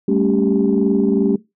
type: tone cluster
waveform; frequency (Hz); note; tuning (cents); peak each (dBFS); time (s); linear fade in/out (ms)
sine; 198.5 / 221.4 / 280 / 392.8; G3 / A3 / C#4 / G4; +22 / +11 / +18 / +4; -18; 0.08-1.36; 5
effects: noise-tail reverb RT60 0.2 s tail -20 dB re dry + tanh soft clip ceiling -5 dBFS